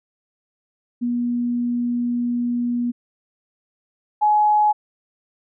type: tone pair in turn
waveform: sine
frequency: 241.1 / 843.4 Hz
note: B3 / G#5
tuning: -41 / +26 cents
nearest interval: octave + minor seventh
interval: 2167 cents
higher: second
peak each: -19 / -13 dBFS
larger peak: second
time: 1.01-2.92 / 4.21-4.73 s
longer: first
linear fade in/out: 20 ms
effects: none